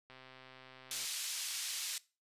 click train, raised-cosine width 0.3 ms, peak -38 dBFS, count 124, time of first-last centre 0.1-1.046 s, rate 130 Hz
pink band-pass noise, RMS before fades -40 dBFS, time 0.91-1.98 s, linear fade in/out 2 ms, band 3600 to 10000 Hz, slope 12 dB/octave
effects noise-tail reverb RT60 0.3 s tail -20 dB re dry + resampled to 32000 Hz

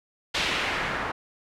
white noise with low-pass filter sweep, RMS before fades -28 dBFS, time 0.34-1.12 s, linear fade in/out 10 ms, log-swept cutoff 3600 to 1300 Hz, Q 1.4, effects none

